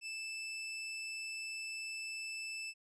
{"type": "tone", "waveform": "sawtooth", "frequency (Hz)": 2637, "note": "E7", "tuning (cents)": 0, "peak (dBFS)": -37, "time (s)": [0.01, 2.74], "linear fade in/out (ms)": 50, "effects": ["resampled to 22050 Hz"]}